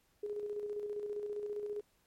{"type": "tone with tremolo", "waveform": "sine", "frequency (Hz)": 415.3, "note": "G#4", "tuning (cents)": 0, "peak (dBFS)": -35, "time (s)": [0.23, 1.81], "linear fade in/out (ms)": 5, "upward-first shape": "square", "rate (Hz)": 15, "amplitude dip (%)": 40, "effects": ["pink hiss -73 dBFS RMS until 2.06 s", "MP3 64 kbps"]}